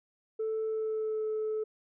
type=tone with pitch glide; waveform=sine; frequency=440 to 433.2 Hz; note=A4 to A4; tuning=0 to -27 cents; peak=-28 dBFS; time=0.39-1.64 s; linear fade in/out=10 ms; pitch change=-27 cents; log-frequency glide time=0.65-1.26 s; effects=tanh soft clip ceiling -27 dBFS